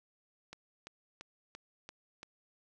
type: click train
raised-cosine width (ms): 0.2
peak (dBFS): -29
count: 6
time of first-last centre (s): 0.53-2.231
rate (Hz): 2.94
effects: none